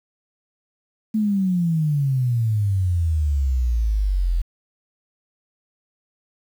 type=exponential sweep; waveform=sine; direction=down; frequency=221.1 to 41 Hz; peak=-17 dBFS; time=1.14-4.42 s; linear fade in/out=10 ms; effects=8-bit